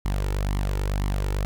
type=tone with flanger; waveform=sawtooth; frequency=49 Hz; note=G1; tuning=in tune; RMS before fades=-25 dBFS; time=0.05-1.45 s; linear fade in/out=0 ms; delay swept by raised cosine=0.95 to 2.25 ms; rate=2 Hz; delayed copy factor=+0.55; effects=none